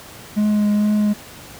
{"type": "tone with vibrato", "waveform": "triangle", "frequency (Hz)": 209.2, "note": "G#3", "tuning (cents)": 13, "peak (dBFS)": -12, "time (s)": [0.36, 1.14], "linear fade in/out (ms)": 20, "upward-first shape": "triangle", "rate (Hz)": 2.2, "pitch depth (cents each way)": 17, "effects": ["pink hiss -39 dBFS RMS until 1.59 s", "high-pass 60 Hz 12 dB/octave"]}